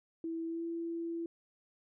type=tone with pitch glide; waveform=sine; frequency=328.8 to 334.9 Hz; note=E4 to E4; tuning=-4 to +27 cents; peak=-35 dBFS; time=0.24-1.26 s; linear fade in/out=2 ms; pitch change=+31 cents; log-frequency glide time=0.46-0.64 s; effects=none